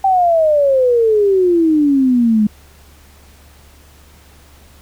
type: exponential sweep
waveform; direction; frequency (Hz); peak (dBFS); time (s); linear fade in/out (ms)
sine; down; 784 to 207.2; -9; 0.04-2.47; 5
effects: added 72 Hz sine -44 dBFS peak until 4.81 s + pink hiss -47 dBFS RMS until 4.81 s